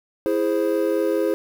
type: chord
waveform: triangle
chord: E augmented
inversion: none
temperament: equal with one note detuned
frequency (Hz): 330.6 / 415.3 / 523.3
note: E4 / G#4 / B#4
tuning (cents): +5 / 0 / 0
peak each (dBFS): -21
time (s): 0.26-1.34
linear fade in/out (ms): 0
effects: 7-bit